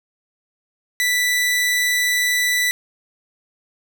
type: tone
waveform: sawtooth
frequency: 1975.5 Hz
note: B6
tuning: in tune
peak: -13 dBFS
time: 1-2.71 s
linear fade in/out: 0 ms
effects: none